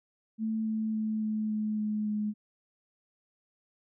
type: tone with pitch steps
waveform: sine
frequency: 220.5 / 218.9 / 217.2 / 215.6 / 214 / 212.4 / 210.8 Hz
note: A3 / A3 / A3 / A3 / A3 / G#3 / G#3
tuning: +4 / -9 / -22 / -35 / -48 / +39 / +26 cents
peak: -28 dBFS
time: 0.38-2.34 s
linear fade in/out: 50 ms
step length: 280 ms
effects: none